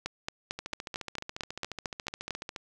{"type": "two click trains", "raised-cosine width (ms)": 0.2, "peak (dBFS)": [-15, -20], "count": [11, 29], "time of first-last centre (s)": [[0.06, 2.307], [0.59, 2.562]], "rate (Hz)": [4.45, 14.2], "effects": []}